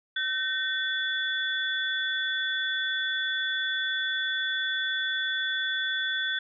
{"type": "tone cluster", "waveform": "sine", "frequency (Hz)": [1533, 1832, 3446], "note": ["G6", "A#6", "A7"], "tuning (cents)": [-39, -31, -37], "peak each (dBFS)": [-29, -35, -30], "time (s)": [0.16, 6.39], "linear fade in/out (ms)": 5, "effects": []}